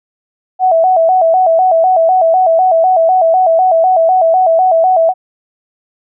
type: tone with vibrato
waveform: sine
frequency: 698.5 Hz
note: F5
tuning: in tune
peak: -6 dBFS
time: 0.59-5.14 s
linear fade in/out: 50 ms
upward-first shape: square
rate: 4 Hz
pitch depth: 110 cents each way
effects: none